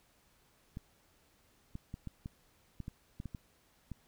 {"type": "clicks", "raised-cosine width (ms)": 5, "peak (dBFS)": -29, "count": 11, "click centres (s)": [0.771, 1.754, 1.941, 2.073, 2.259, 2.803, 2.881, 3.201, 3.257, 3.348, 3.917], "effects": ["pink hiss -69 dBFS RMS until 4.07 s"]}